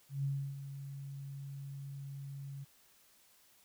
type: tone with ADSR envelope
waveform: sine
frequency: 138.59 Hz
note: C#3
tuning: in tune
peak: -31 dBFS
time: 0.09-2.65 s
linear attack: 150 ms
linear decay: 310 ms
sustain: -11 dB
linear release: 20 ms
effects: white hiss -66 dBFS RMS until 3.64 s